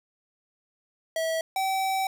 square tone pair in turn, 649 / 767.9 Hz, E5 / G5, -27 / -36 cents, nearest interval minor third, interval 291 cents, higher second, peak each -26 / -25 dBFS, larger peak second, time 1.16-1.41 / 1.56-2.07 s, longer second, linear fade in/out 2 ms, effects none

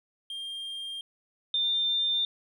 triangle / sine tone pair in turn, 3201 / 3598 Hz, G7 / A7, +36 / +38 cents, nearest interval major second, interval 202 cents, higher second, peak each -33 / -24 dBFS, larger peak second, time 0.3-1.01 / 1.54-2.25 s, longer neither, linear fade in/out 2 ms, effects none

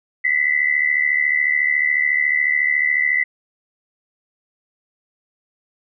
sine tone pair together, 1965 / 2039 Hz, B6 / C7, -9 / -45 cents, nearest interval minor second, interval 64 cents, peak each -18 dBFS, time 0.24-3.24 s, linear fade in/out 10 ms, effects none

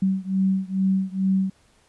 sine beating tone pair, 190 / 192.3 Hz, F#3 / G3, +46 / -33 cents, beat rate 2.3 Hz, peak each -22 / -23 dBFS, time 0.02-1.5 s, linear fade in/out 5 ms, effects pink hiss -60 dBFS RMS until 1.88 s + resampled to 24000 Hz

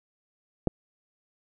clicks, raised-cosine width 2 ms, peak -10 / -23 dBFS, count 2, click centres 0.673 / 0.679 s, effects none

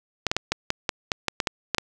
clicks, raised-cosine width 0.2 ms, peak -5 dBFS, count 12, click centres 0.267 / 0.315 / 0.366 / 0.52 / 0.704 / 0.892 / 1.118 / 1.283 / 1.402 / 1.472 / 1.747 / 1.783 s, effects none

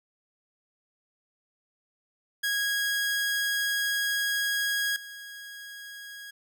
sawtooth tone with level steps, 1648 Hz, G#6, 14 cents flat, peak -22 / -37 dBFS, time 2.43-6.31 s, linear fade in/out 10 ms, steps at 4.96 s, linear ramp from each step 2 ms, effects none

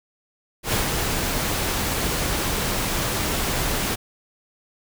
pink noise with ADSR envelope, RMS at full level -21 dBFS, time 0.63-3.96 s, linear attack 96 ms, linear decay 120 ms, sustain -3 dB, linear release 18 ms, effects none

